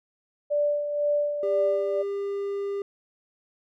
sine tone with tremolo, 586 Hz, D5, 4 cents flat, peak -20 dBFS, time 0.5-2.03 s, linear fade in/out 20 ms, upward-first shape sine, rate 2 Hz, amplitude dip 55%
triangle tone, 400 Hz, G4, 35 cents sharp, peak -25 dBFS, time 1.43-2.82 s, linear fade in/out 2 ms
effects none

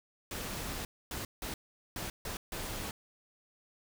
pink noise bursts at uneven times, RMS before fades -39 dBFS, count 6, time 0.31-0.85 / 1.11-1.25 / 1.42-1.54 / 1.96-2.1 / 2.25-2.37 / 2.52-2.91 s, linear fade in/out 2 ms, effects none

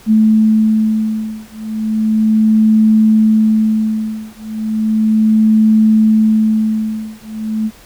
sine beating tone pair, 217.8 / 218.15 Hz, A3 / A3, -17 / -15 cents, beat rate 0.35 Hz, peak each -12 dBFS, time 0.06-7.71 s, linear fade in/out 50 ms, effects pink hiss -42 dBFS RMS until 7.85 s

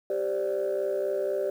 sine chord, G suspended fourth, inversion none, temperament equal, 392 / 523.3 / 587.3 Hz, G4 / C5 / D5, 0 / 0 / 0 cents, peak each -28 / -31 / -28 dBFS, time 0.1-1.5 s, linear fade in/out 2 ms, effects tanh soft clip ceiling -20 dBFS + 9-bit

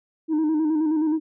sine tone with vibrato, 311.1 Hz, D#4, in tune, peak -16 dBFS, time 0.28-1.2 s, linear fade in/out 50 ms, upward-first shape square, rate 9.5 Hz, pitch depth 47 cents each way, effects tanh soft clip ceiling -18 dBFS

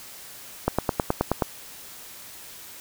click train, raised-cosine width 1 ms, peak -6 dBFS, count 8, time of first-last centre 0.68-1.422 s, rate 9.43 Hz, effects white hiss -43 dBFS RMS until 2.8 s

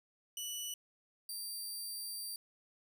15% pulse tone pair in turn, 2960 / 4699 Hz, F#7 / D8, 0 / 0 cents, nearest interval minor sixth, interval 800 cents, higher second, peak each -32 / -34 dBFS, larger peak first, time 0.37-0.74 / 1.29-2.36 s, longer second, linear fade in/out 2 ms, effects none

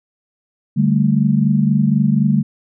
sine chord, D suspended fourth, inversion none, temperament equal, 146.83 / 196 / 220 Hz, D3 / G3 / A3, 0 / 0 / 0 cents, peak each -16 dBFS, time 0.76-2.43 s, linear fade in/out 20 ms, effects none

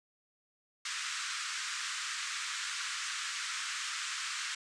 pink band-pass noise, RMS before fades -38 dBFS, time 0.85-4.55 s, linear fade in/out 5 ms, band 1200 to 8400 Hz, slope 48 dB/octave, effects none

